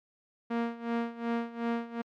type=tone with tremolo; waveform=sawtooth; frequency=233.5 Hz; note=A#3; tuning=3 cents sharp; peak=-23 dBFS; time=0.5-2.02 s; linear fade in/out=10 ms; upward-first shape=sine; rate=2.7 Hz; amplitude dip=85%; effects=low-pass 2000 Hz 12 dB/octave + MP3 96 kbps